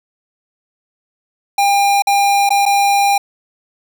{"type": "tone with dropouts", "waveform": "square", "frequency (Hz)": 802, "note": "G5", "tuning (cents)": 39, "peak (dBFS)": -11, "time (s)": [1.58, 3.18], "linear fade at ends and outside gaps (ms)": 5, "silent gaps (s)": [[2.022, 2.07], [2.492, 2.504], [2.655, 2.661]], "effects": []}